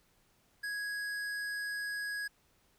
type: tone with hard clipping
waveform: sine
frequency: 1661.2 Hz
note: G#6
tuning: in tune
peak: -37 dBFS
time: 0.63-2.28 s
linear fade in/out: 10 ms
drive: 12 dB
effects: pink hiss -70 dBFS RMS until 2.78 s